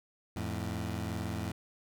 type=tone pair together; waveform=20% pulse; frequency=85.96 / 108.3 Hz; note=F2 / A2; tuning=-27 / -27 cents; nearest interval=major third; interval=400 cents; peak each=-32 / -32 dBFS; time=0.36-1.52 s; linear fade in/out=5 ms; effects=none